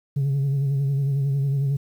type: tone with vibrato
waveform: sine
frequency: 138.59 Hz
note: C#3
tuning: in tune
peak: -17 dBFS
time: 0.16-1.77 s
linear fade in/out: 10 ms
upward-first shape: sine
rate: 11 Hz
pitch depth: 47 cents each way
effects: tanh soft clip ceiling -18 dBFS + 9-bit